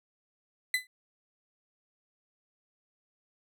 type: tone with exponential decay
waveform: 35% pulse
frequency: 2011 Hz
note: B6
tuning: 31 cents sharp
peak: -20 dBFS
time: 0.74-0.87 s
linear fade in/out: 2 ms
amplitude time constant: 27 ms
effects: none